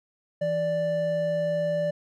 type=tone pair together; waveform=triangle; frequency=164.81 / 587.3 Hz; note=E3 / D5; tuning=0 / 0 cents; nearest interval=octave + minor seventh; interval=2200 cents; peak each=-30 / -22 dBFS; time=0.41-1.91 s; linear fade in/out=10 ms; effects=none